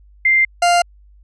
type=tone pair in turn; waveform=sine / 40% pulse; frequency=2093 / 698.5 Hz; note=C7 / F5; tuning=0 / 0 cents; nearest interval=octave + perfect fifth; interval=1900 cents; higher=first; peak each=-10 dBFS; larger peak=neither; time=0.25-0.45 / 0.62-0.82 s; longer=neither; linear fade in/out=5 ms; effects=added 50 Hz sine -44 dBFS peak until 1.23 s + resampled to 22050 Hz